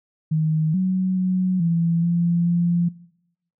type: tone with pitch steps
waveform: sine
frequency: 156.9 / 186.4 / 184.7 / 167.8 / 171.4 / 172.6 Hz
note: D#3 / F#3 / F#3 / E3 / F3 / F3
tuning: +15 / +13 / -3 / +31 / -32 / -20 cents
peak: -17 dBFS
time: 0.31-2.89 s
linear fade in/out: 10 ms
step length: 430 ms
effects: noise-tail reverb RT60 0.8 s tail -21 dB re dry